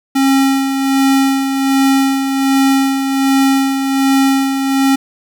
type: tone with tremolo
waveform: square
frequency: 270.7 Hz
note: C#4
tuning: 41 cents flat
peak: -9 dBFS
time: 0.15-4.96 s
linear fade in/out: 10 ms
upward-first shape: sine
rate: 1.3 Hz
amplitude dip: 50%
effects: 8-bit